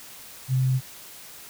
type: tone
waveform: sine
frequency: 130 Hz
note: C3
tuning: 11 cents flat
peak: -19 dBFS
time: 0.48-0.81 s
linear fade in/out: 50 ms
effects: white hiss -44 dBFS RMS until 1.49 s